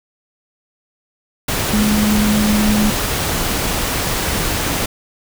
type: tone in noise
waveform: sine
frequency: 211 Hz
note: G#3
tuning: 28 cents sharp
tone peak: -13 dBFS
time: 1.73-2.9 s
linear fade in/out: 5 ms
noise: pink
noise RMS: -19 dBFS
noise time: 1.48-4.86 s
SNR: +3 dB
effects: none